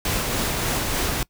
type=noise with tremolo; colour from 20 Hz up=pink; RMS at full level=-23 dBFS; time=0.05-1.23 s; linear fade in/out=2 ms; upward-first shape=sine; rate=3.4 Hz; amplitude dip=25%; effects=noise-tail reverb RT60 0.1 s tail -23 dB re dry